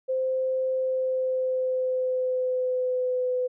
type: tone with pitch glide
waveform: sine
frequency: 520 to 502.9 Hz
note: C5 to B4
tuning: -11 to +31 cents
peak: -23 dBFS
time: 0.08-3.48 s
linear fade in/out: 20 ms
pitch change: -58 cents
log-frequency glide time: 0.72-3.36 s
effects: none